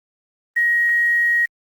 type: tone with quantisation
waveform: sine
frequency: 1889 Hz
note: A#6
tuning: 22 cents sharp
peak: -14 dBFS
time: 0.56-1.46 s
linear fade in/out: 10 ms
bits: 7
effects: Opus 24 kbps